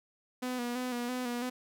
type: tone with vibrato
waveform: sawtooth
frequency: 246.4 Hz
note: B3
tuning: 4 cents flat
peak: -29 dBFS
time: 0.42-1.5 s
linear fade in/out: 10 ms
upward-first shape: square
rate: 3 Hz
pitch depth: 37 cents each way
effects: none